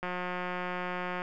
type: click train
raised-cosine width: 0.5 ms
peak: -20 dBFS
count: 215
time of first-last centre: 0.03-1.219 s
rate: 180 Hz
effects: none